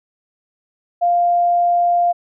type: tone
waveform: sine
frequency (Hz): 698.5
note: F5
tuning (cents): 0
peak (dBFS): -12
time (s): 1.01-2.13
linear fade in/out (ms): 20
effects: none